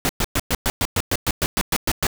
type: noise bursts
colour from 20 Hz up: pink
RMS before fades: -20 dBFS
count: 14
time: 0.05-2.068 s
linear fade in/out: 0 ms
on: 42 ms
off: 110 ms
effects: none